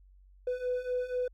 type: beating tone pair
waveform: triangle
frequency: 496.1 / 500.2 Hz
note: B4 / B4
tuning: +8 / +22 cents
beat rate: 4.1 Hz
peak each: -32 / -29 dBFS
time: 0.47-1.28 s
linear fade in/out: 5 ms
effects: tanh soft clip ceiling -24 dBFS + added 47 Hz sine -55 dBFS peak until 1.33 s